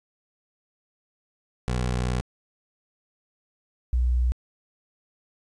20% pulse / sine tone pair in turn, 61.74 / 61.35 Hz, B1 / B1, 0 / -11 cents, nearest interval unison, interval 11 cents, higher first, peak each -19 dBFS, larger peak neither, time 1.68-2.21 / 3.93-4.32 s, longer first, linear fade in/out 0 ms, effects resampled to 22050 Hz + 10-bit

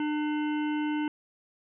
harmonic tone, 300 Hz, D4, 37 cents sharp, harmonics 1 / 3 / 5 / 7 / 9 / 10, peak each -27 / -37 / -41 / -44 / -46 / -47 dBFS, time 0-1.08 s, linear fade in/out 2 ms, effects none

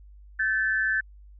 sine tone pair together, 1536 / 1745.9 Hz, G6 / A6, -36 / -14 cents, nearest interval major second, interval 222 cents, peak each -25 dBFS, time 0.39-1.01 s, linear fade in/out 10 ms, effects added 50 Hz sine -46 dBFS peak until 1.39 s

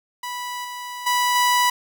sawtooth tone with level steps, 984 Hz, B5, 7 cents flat, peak -24 / -27 / -14 / -12 dBFS, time 0.23-1.7 s, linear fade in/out 5 ms, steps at 0.64 / 1.06 / 1.35 s, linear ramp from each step 10 ms, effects 9-bit

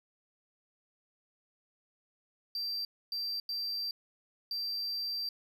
triangle tone bursts at uneven times, 4699 Hz, D8, in tune, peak -32 dBFS, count 4, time 2.55-2.85 / 3.12-3.4 / 3.49-3.91 / 4.51-5.29 s, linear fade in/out 2 ms, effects none

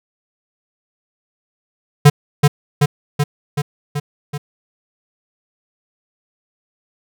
square tone with echo, 145.6 Hz, D3, 15 cents flat, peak -4 dBFS, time 2.05-2.1 s, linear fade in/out 10 ms, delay 380 ms, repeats 6, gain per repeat -3 dB, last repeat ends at 4.38 s, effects none

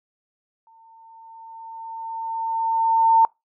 sine tone with exponential growth, 904 Hz, A5, 47 cents sharp, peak -10 dBFS, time 0.67-3.25 s, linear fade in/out 1 ms, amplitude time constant 560 ms, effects noise-tail reverb RT60 0.2 s tail -25 dB re dry

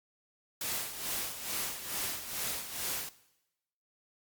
white noise with tremolo, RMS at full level -34 dBFS, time 0.61-3.09 s, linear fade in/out 2 ms, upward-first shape sine, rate 2.3 Hz, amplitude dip 65%, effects noise-tail reverb RT60 0.9 s tail -18 dB re dry + Opus 48 kbps

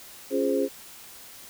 sine chord, Db major seventh, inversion none, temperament equal, 277.2 / 349.2 / 415.3 / 523.3 Hz, Db4 / F4 / Ab4 / C5, 0 / 0 / 0 / 0 cents, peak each -27 / -31 / -26 / -27 dBFS, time 0.3-0.69 s, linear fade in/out 50 ms, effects white hiss -46 dBFS RMS until 1.49 s

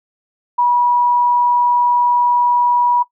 sine tone, 970 Hz, B5, 31 cents flat, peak -11 dBFS, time 0.58-3.03 s, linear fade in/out 10 ms, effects noise-tail reverb RT60 0.1 s tail -18 dB re dry

